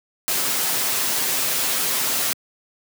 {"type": "noise with comb filter", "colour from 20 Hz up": "white", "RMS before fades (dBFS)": -22, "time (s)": [0.28, 2.33], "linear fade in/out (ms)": 0, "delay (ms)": 7.7, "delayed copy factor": 0.5, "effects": ["high-pass 150 Hz 12 dB/octave"]}